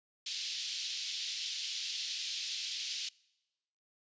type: band-pass noise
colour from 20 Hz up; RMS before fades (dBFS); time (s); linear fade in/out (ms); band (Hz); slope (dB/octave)
white; -39; 0.26-3.09; 5; 3000 to 5100; 24
effects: noise-tail reverb RT60 1.0 s tail -25 dB re dry + resampled to 16000 Hz